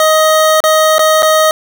25% pulse tone with dropouts, 627 Hz, D#5, 13 cents sharp, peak -3 dBFS, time 0-1.51 s, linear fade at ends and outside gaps 1 ms, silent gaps 0.604-0.639 / 0.983-0.992 / 1.223-1.229 s, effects none

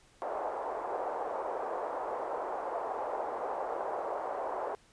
white band-pass noise, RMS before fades -36 dBFS, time 0.22-4.75 s, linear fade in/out 0 ms, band 450 to 900 Hz, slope 24 dB/octave, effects pink hiss -63 dBFS RMS until 4.92 s + resampled to 22050 Hz

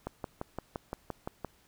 click train, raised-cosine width 1 ms, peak -21 dBFS, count 9, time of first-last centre 0.07-1.447 s, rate 5.81 Hz, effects pink hiss -65 dBFS RMS until 1.67 s

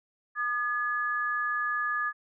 sine tone pair together, 1217.5 / 1700 Hz, D#6 / G#6, -38 / +40 cents, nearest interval tritone, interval 578 cents, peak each -30 / -29 dBFS, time 0.35-2.13 s, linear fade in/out 50 ms, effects none

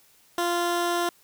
15% pulse tone, 347.1 Hz, F4, 11 cents flat, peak -17 dBFS, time 0.38-1.09 s, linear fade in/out 2 ms, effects white hiss -59 dBFS RMS until 1.23 s

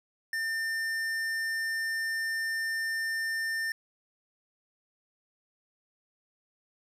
sine tone with tanh clipping, 1800 Hz, A6, 39 cents sharp, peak -31 dBFS, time 0.33-3.72 s, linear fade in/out 2 ms, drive 15 dB, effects none

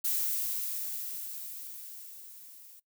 violet noise with level ramp, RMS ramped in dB -29 to -53 dBFS, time 0.04-2.8 s, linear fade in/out 10 ms, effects noise-tail reverb RT60 0.1 s tail -17 dB re dry

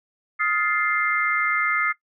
sine chord, F dominant seventh, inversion third, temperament just, 1257.2 / 1396.9 / 1746.1 / 2095 Hz, Eb6 / F6 / A6 / C7, +18 / 0 / -14 / +2 cents, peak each -25 / -28 / -28 / -23 dBFS, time 0.39-1.93 s, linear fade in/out 20 ms, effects noise-tail reverb RT60 0.1 s tail -17 dB re dry

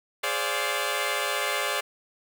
10% pulse chord, D half-diminished seventh, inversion second, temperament equal with one note detuned, 415.3 / 523.3 / 579.6 / 698.5 Hz, Ab4 / C5 / D5 / F5, 0 / 0 / -23 / 0 cents, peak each -24 / -23 / -21 / -25 dBFS, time 0.23-1.81 s, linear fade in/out 10 ms, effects none

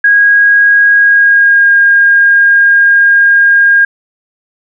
sine tone with pitch glide, 1642 to 1618.5 Hz, G#6 to G#6, -20 to -45 cents, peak -3 dBFS, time 0.04-3.85 s, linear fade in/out 5 ms, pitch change -25 cents, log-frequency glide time 0.97-1.73 s, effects none

